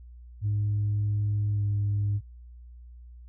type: tone with pitch glide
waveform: sine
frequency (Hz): 103.83 to 102.34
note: G#2 to G#2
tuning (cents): 0 to -25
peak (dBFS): -22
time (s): 0.41-2.21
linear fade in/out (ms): 50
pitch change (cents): -25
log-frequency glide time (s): 1.5-1.64
effects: tanh soft clip ceiling -21 dBFS + added 60 Hz sine -44 dBFS peak until 3.28 s